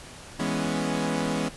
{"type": "chord", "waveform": "sawtooth", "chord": "C# minor seventh", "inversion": "first", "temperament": "equal", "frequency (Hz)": [164.81, 207.7, 246.9, 277.2], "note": ["E3", "G#3", "B3", "C#4"], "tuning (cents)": [0, 0, 0, 0], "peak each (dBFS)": -27, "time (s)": [0.39, 1.49], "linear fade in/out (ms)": 10, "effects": ["pink hiss -44 dBFS RMS until 1.56 s", "resampled to 24000 Hz"]}